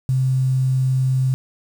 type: tone with quantisation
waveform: sine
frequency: 130.6 Hz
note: C3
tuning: 3 cents flat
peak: -15 dBFS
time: 0.09-1.34 s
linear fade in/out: 0 ms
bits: 7
effects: none